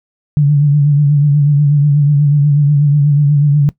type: tone with vibrato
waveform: sine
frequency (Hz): 145.3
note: D3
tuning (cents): -18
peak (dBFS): -6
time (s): 0.37-3.69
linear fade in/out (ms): 0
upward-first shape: triangle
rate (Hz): 8.2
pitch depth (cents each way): 61
effects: noise-tail reverb RT60 0.1 s tail -19 dB re dry